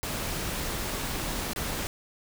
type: noise with dropouts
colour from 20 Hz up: pink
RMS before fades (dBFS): -32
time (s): 0.03-1.87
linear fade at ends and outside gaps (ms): 0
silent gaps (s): 1.533-1.561
effects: none